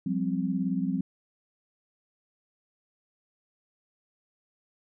sine chord, F suspended second, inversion none, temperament equal with one note detuned, 177.97 / 196 / 261.6 Hz, F3 / G3 / C4, +33 / 0 / 0 cents, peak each -30 dBFS, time 0.06-1.01 s, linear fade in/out 5 ms, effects none

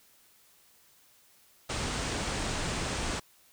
pink low-pass noise, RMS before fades -33 dBFS, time 1.69-3.2 s, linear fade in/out 10 ms, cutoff 9200 Hz, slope 96 dB/octave, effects white hiss -62 dBFS RMS until 3.52 s

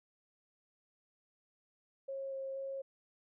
sine tone with vibrato, 540 Hz, C#5, 45 cents flat, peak -38 dBFS, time 2.08-2.82 s, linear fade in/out 10 ms, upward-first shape square, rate 2.1 Hz, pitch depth 8 cents each way, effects none

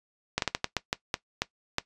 slowing click train, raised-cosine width 0.2 ms, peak -8 dBFS, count 10, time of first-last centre 0.38-1.784 s, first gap 42 ms, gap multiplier 1.31, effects noise-tail reverb RT60 0.1 s tail -18 dB re dry + resampled to 22050 Hz

